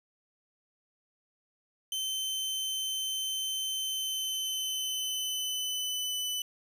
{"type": "tone with pitch glide", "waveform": "sawtooth", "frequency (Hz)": [3083, 2997], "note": ["G7", "F#7"], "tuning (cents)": [-29, 22], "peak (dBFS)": -28, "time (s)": [1.92, 6.42], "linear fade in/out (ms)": 2, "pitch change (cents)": -49, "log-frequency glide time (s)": [3.75, 6.25], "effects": []}